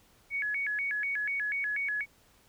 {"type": "tone with vibrato", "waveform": "sine", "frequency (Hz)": 1944, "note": "B6", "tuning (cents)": -28, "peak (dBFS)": -29, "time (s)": [0.3, 2.06], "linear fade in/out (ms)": 50, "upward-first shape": "square", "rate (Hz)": 4.1, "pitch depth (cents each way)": 240, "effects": ["pink hiss -63 dBFS RMS until 2.48 s"]}